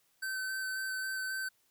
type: tone with vibrato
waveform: square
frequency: 1535 Hz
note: G6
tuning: 37 cents flat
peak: -35 dBFS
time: 0.22-1.49 s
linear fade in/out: 10 ms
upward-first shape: square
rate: 3.7 Hz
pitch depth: 10 cents each way
effects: white hiss -72 dBFS RMS until 1.7 s